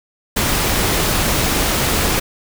pink noise, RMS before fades -17 dBFS, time 0.36-2.2 s, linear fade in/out 10 ms, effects none

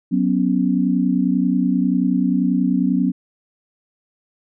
sine chord, F# suspended fourth, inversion none, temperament equal, 185 / 246.9 / 277.2 Hz, F#3 / B3 / C#4, 0 / 0 / 0 cents, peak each -19 / -19 / -20 dBFS, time 0.11-3.12 s, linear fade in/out 20 ms, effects none

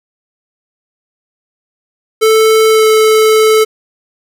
square tone with pitch glide, 439.9 to 435.9 Hz, A4 to A4, 0 to -16 cents, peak -6 dBFS, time 2.21-3.65 s, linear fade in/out 20 ms, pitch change -16 cents, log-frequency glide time 2.69-2.86 s, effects none

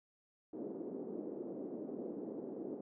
white band-pass noise, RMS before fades -44 dBFS, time 0.53-2.81 s, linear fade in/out 2 ms, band 240 to 410 Hz, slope 24 dB/octave, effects none

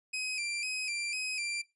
sawtooth tone with vibrato, 2444 Hz, D#7, 32 cents flat, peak -29 dBFS, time 0.13-1.62 s, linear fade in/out 10 ms, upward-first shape square, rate 2 Hz, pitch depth 58 cents each way, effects noise-tail reverb RT60 0.2 s tail -19 dB re dry + resampled to 24000 Hz

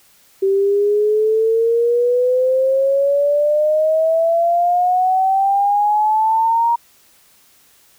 sine exponential sweep, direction up, 385.7 to 944 Hz, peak -12 dBFS, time 0.42-6.76 s, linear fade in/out 10 ms, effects white hiss -52 dBFS RMS until 7.98 s

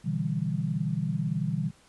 sine chord, E minor seventh, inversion second, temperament equal, 123.47 / 146.83 / 164.81 / 196 Hz, B2 / D3 / E3 / G3, 0 / 0 / 0 / 0 cents, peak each -34 / -31 / -30 / -33 dBFS, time 0.04-1.71 s, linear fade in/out 20 ms, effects pink hiss -59 dBFS RMS until 1.88 s + resampled to 24000 Hz

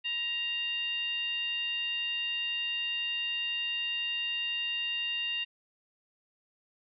sine tone with frequency modulation, 2794 Hz, F7, in tune, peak -30 dBFS, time 0.04-5.45 s, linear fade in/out 20 ms, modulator 910 Hz, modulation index 0.6, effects none

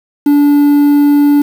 triangle tone with quantisation, 289.2 Hz, D4, 27 cents flat, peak -3 dBFS, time 0.26-1.42 s, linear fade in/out 5 ms, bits 5, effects none

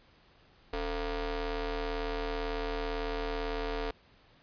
sawtooth ring-modulated tone, 242 Hz, B3, 35 cents flat, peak -25 dBFS, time 0.73-3.91 s, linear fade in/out 5 ms, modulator 203 Hz, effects pink hiss -62 dBFS RMS until 4.42 s + resampled to 11025 Hz

